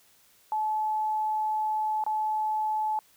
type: tone with dropouts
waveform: sine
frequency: 862 Hz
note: A5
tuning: 36 cents flat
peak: -25 dBFS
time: 0.52-2.99 s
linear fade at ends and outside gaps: 1 ms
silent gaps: 2.039-2.064 s
effects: white hiss -61 dBFS RMS until 3.16 s